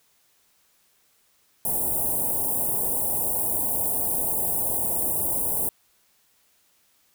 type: band-stop noise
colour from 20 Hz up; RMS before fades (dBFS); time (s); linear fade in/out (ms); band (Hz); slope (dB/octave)
white; -25; 1.65-5.69; 2; 900 to 8900; 48
effects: white hiss -64 dBFS RMS until 7.14 s